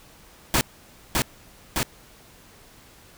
pink noise with echo, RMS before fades -20 dBFS, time 0.54-0.61 s, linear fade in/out 0 ms, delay 610 ms, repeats 2, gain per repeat -2 dB, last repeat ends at 1.83 s, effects pink hiss -51 dBFS RMS until 3.17 s

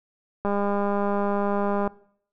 click train, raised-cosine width 1 ms, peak -13 dBFS, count 289, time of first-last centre 0.45-1.876 s, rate 202 Hz, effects noise-tail reverb RT60 0.6 s tail -21 dB re dry

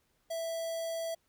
square tone with notch filter, 659.3 Hz, E5, in tune, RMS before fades -36 dBFS, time 0.3-1.15 s, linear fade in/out 10 ms, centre 2200 Hz, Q 1.7, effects pink hiss -74 dBFS RMS until 1.28 s

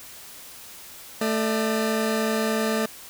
20% pulse tone pair together, 220.5 / 598 Hz, A3 / D5, +4 / +31 cents, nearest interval octave + perfect fourth, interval 1727 cents, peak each -18 / -24 dBFS, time 1.21-2.86 s, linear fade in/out 5 ms, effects white hiss -43 dBFS RMS until 3.09 s

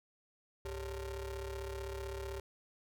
35% pulse ring-modulated tone, 163.9 Hz, E3, 10 cents flat, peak -35 dBFS, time 0.65-2.4 s, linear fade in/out 2 ms, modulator 228 Hz, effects none

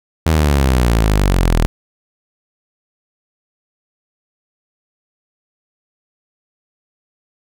sawtooth exponential sweep, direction down, 82.3 to 38.7 Hz, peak -7 dBFS, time 0.26-1.66 s, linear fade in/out 0 ms, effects none

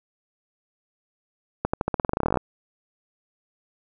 accelerating click train, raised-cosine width 1 ms, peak -8 dBFS, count 19, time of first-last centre 1.65-2.372 s, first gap 85 ms, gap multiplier 0.9, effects none

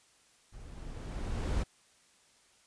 brown noise with level ramp, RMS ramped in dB -50 to -29 dBFS, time 0.52-1.64 s, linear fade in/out 20 ms, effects white hiss -65 dBFS RMS until 2.66 s + resampled to 22050 Hz

